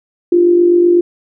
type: tone with amplitude modulation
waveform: sine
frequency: 349 Hz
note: F4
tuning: 1 cent flat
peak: -4 dBFS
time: 0.32-1.01 s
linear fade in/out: 5 ms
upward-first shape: sine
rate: 48 Hz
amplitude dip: 50%
effects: none